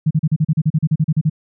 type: tone bursts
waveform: sine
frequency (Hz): 155.56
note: D#3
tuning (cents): 0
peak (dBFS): -11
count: 15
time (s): 0.06-1.298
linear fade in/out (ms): 10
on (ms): 48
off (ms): 37
effects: none